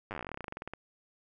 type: slowing click train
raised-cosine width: 0.5 ms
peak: -24 dBFS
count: 24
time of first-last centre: 0.11-0.736 s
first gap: 9 ms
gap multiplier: 1.09
effects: none